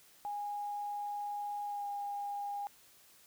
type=tone with pitch glide; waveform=sine; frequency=822 to 812.1 Hz; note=G#5 to G#5; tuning=-18 to -39 cents; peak=-36 dBFS; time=0.25-2.67 s; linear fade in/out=0 ms; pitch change=-21 cents; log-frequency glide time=1.65-1.87 s; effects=white hiss -62 dBFS RMS until 3.26 s